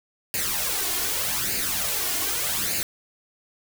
white noise with flanger, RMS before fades -26 dBFS, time 0.34-2.83 s, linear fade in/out 0 ms, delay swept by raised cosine 0.43 to 2.83 ms, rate 0.83 Hz, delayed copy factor +0.65, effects none

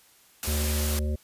white noise, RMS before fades -31 dBFS, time 0.43-0.99 s, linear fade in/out 0 ms
harmonic tone, 74.6 Hz, D2, 28 cents sharp, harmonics 1 / 3 / 5 / 7 / 8, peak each -25 / -35 / -39 / -42 / -43 dBFS, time 0.47-1.16 s, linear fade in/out 10 ms
effects white hiss -58 dBFS RMS until 1.23 s + resampled to 32000 Hz

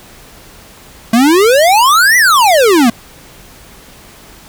square exponential two-way sweep, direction up then down, 219.8 to 2024 to 219.8 Hz, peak -6 dBFS, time 1.13-2.9 s, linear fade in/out 5 ms, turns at 2.17 s, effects pink hiss -38 dBFS RMS until 4.48 s

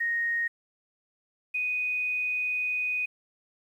sine tone pair in turn, 1864.7 / 2489 Hz, A#6 / D#7, 0 / 0 cents, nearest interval perfect fourth, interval 500 cents, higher second, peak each -25 / -26 dBFS, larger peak first, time 0-0.48 / 1.54-3.06 s, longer second, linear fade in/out 10 ms, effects 10-bit

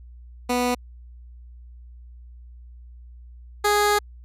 15% pulse tone pair in turn, 246.3 / 414.2 Hz, B3 / G#4, -5 / -5 cents, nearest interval major sixth, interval 900 cents, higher second, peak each -14 / -11 dBFS, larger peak second, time 0.49-0.75 / 3.64-3.99 s, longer second, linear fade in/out 10 ms, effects added 60 Hz sine -41 dBFS peak until 4.24 s + resampled to 32000 Hz

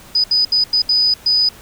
sine tone bursts at uneven times, 4978 Hz, D#8, in tune, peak -11 dBFS, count 6, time 0.15-0.24 / 0.31-0.45 / 0.52-0.64 / 0.73-0.82 / 0.89-1.14 / 1.26-1.49 s, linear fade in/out 5 ms, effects pink hiss -41 dBFS RMS until 1.61 s

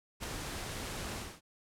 pink noise with ADSR envelope, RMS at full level -37 dBFS, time 0.2-1.41 s, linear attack 38 ms, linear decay 5 ms, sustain -3 dB, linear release 240 ms, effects low-pass 11000 Hz 12 dB/octave

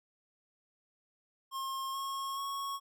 square tone with pitch steps, 1072 / 1087.6 / 1103.4 Hz, C6 / C#6 / C#6, +42 / -33 / -8 cents, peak -36 dBFS, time 1.51-2.8 s, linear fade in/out 50 ms, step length 430 ms, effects none

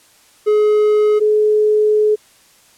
triangle / sine tone pair in turn, 423 / 425.5 Hz, G#4 / G#4, +32 / +42 cents, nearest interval unison, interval 10 cents, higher second, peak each -8 / -10 dBFS, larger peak first, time 0.46-1.2 / 1.2-2.16 s, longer second, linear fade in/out 20 ms, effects white hiss -50 dBFS RMS until 2.77 s + low-pass 11000 Hz 12 dB/octave

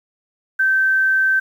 sine tone, 1550 Hz, G6, 20 cents flat, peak -13 dBFS, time 0.59-1.4 s, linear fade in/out 10 ms, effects 8-bit

